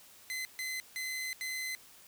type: tone bursts at uneven times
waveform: sawtooth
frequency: 2043 Hz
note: C7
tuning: 42 cents flat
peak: -32 dBFS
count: 4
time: 0.3-0.45 / 0.59-0.8 / 0.96-1.33 / 1.41-1.75 s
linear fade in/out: 0 ms
effects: white hiss -57 dBFS RMS until 2.07 s